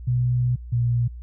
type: tone pair in turn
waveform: sine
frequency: 123.7 / 119.62 Hz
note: B2 / A#2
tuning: +3 / +45 cents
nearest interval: minor second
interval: 58 cents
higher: first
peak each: -18 / -18 dBFS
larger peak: neither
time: 0.07-0.56 / 0.72-1.08 s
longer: first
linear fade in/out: 10 ms
effects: added 60 Hz sine -34 dBFS peak until 1.22 s